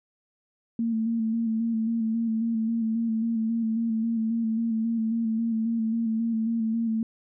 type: tone with vibrato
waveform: sine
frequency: 226.1 Hz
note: A3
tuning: 47 cents sharp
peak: -23 dBFS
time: 0.79-7.03 s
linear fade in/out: 2 ms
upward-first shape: square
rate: 3.7 Hz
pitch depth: 30 cents each way
effects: none